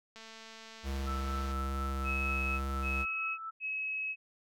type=click train; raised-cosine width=0.2 ms; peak=-33 dBFS; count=304; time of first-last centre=0.16-1.519 s; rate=223 Hz
type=tone with vibrato; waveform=square; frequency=67.6 Hz; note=C#2; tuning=43 cents flat; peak=-34 dBFS; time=0.83-3.06 s; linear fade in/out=50 ms; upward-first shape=sine; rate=2.3 Hz; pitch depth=9 cents each way
type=tone with tremolo; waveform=sine; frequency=1318.5 Hz; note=E6; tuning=in tune; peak=-36 dBFS; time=1.06-3.51 s; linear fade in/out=20 ms; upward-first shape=triangle; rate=4.2 Hz; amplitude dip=55%
type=tone bursts; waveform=sine; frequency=2566 Hz; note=E7; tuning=47 cents flat; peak=-33 dBFS; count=3; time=2.04-4.16 s; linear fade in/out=50 ms; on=560 ms; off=220 ms
effects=none